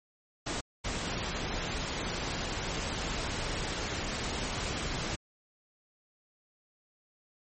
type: noise bursts at uneven times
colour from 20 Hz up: pink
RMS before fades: -34 dBFS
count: 2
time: 0.46-0.61 / 0.84-5.16 s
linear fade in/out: 10 ms
effects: MP3 32 kbps